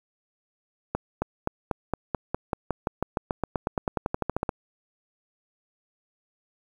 accelerating click train, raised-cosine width 1 ms, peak -11 dBFS, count 26, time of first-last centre 0.95-4.492 s, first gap 270 ms, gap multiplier 0.94, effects 8-bit

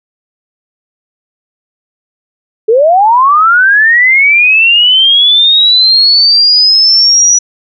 sine linear sweep, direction up, 418.8 to 5890 Hz, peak -3 dBFS, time 2.68-7.39 s, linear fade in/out 10 ms, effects none

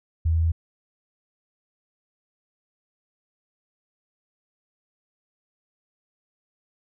sine tone with pitch steps, 81.2 / 81.72 / 82.24 Hz, E2 / E2 / E2, -26 / -14 / -4 cents, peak -18 dBFS, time 0.25-0.52 s, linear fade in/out 10 ms, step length 90 ms, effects none

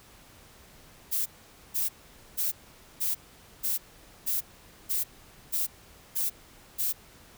violet noise bursts, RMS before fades -28 dBFS, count 10, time 1.11-6.93 s, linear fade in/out 20 ms, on 150 ms, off 480 ms, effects pink hiss -54 dBFS RMS until 7.37 s

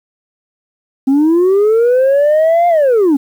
sine linear two-way sweep, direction up then down, 261.6 to 705 to 261.6 Hz, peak -5 dBFS, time 1.07-3.17 s, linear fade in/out 10 ms, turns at 2.68 s, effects tanh soft clip ceiling -6 dBFS + 7-bit

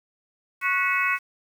harmonic tone with a mistuned harmonic, 368.2 Hz, F#4, 8 cents flat, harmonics 3 / 4 / 5 / 6 / 7, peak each -27 / -27 / -27 / -27 / -27 dBFS, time 0.61-1.19 s, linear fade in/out 50 ms, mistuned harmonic 5, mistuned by +93 cents, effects 8-bit

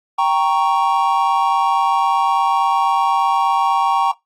triangle chord, G diminished, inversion none, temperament equal, 784 / 932.3 / 1108.7 Hz, G5 / Bb5 / Db6, 0 / 0 / 0 cents, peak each -16 dBFS, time 0.18-4.12 s, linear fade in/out 10 ms, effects noise-tail reverb RT60 0.2 s tail -23 dB re dry + AAC 48 kbps

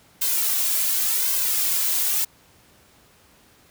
blue noise with flanger, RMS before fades -22 dBFS, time 0.21-2.25 s, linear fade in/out 10 ms, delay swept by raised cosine 1.9 to 3 ms, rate 0.9 Hz, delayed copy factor +0.8, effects pink hiss -55 dBFS RMS until 3.7 s + high-pass 60 Hz 12 dB/octave

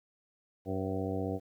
harmonic tone with a mistuned harmonic, 95.3 Hz, G2, 48 cents flat, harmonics 1 / 2 / 3 / 4 / 5 / 6 / 7 / 8, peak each -37 / -39 / -37 / -41 / -38 / -45 / -42 / -45 dBFS, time 0.65-1.4 s, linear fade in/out 50 ms, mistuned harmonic 6, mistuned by -65 cents, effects 11-bit

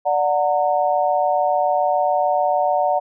sine chord, D augmented, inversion none, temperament just, 587.3 / 734.2 / 917.7 Hz, D5 / F#5 / A#5, 0 / -14 / -27 cents, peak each -20 / -18 / -23 dBFS, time 0.05-3 s, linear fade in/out 20 ms, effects none

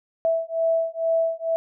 sine beating tone pair, 656 / 658.2 Hz, E5 / E5, -9 / -3 cents, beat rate 2.2 Hz, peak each -23 dBFS, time 0.25-1.56 s, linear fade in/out 0 ms, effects none

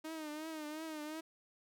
sawtooth tone with vibrato, 310.3 Hz, D#4, 5 cents flat, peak -38 dBFS, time 0.04-1.21 s, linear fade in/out 10 ms, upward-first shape triangle, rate 2.8 Hz, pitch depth 80 cents each way, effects none

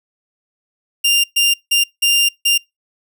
sawtooth tone bursts at uneven times, 2794 Hz, F7, in tune, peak -8 dBFS, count 5, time 1.04-1.24 / 1.36-1.54 / 1.71-1.84 / 2.02-2.29 / 2.45-2.58 s, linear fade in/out 10 ms, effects noise-tail reverb RT60 0.2 s tail -26 dB re dry

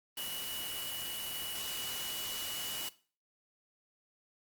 sine tone in noise, 2936 Hz, F#7, 14 cents flat, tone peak -41 dBFS, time 0.17-2.89 s, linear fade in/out 5 ms, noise white, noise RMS -40 dBFS, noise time 0.17-2.89 s, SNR -4 dB, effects noise-tail reverb RT60 0.4 s tail -18 dB re dry + Opus 32 kbps

